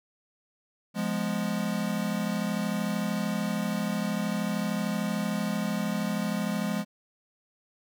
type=chord; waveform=square; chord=F diminished; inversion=none; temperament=equal with one note detuned; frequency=174.61 / 207.7 / 248.2 Hz; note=F3 / Ab3 / Cb4; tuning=0 / 0 / +9 cents; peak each=-33 / -30 / -36 dBFS; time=0.94-6.85 s; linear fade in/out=50 ms; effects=none